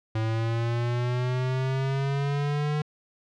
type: exponential sweep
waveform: square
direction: up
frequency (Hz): 110 to 150.9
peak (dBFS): -25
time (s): 0.15-2.82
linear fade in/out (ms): 5
effects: low-pass 4000 Hz 12 dB/octave